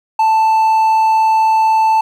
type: tone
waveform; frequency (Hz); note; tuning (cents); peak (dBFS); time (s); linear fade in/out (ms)
triangle; 882; A5; +4; -7; 0.19-2.01; 5
effects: 8-bit